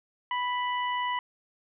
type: harmonic tone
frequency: 988 Hz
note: B5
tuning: in tune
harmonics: 1 / 2 / 3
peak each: -28 / -34 / -38 dBFS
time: 0.31-1.19 s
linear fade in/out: 2 ms
effects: none